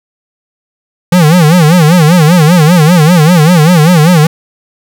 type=tone with vibrato; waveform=square; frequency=165.2 Hz; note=E3; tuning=4 cents sharp; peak=-3 dBFS; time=1.12-4.27 s; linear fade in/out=5 ms; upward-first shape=sine; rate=5.1 Hz; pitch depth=180 cents each way; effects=none